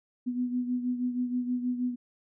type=beating tone pair; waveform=sine; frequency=246.9 / 253.2 Hz; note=B3 / B3; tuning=0 / +43 cents; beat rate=6.3 Hz; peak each=-28 / -35 dBFS; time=0.26-1.96 s; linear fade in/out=20 ms; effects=none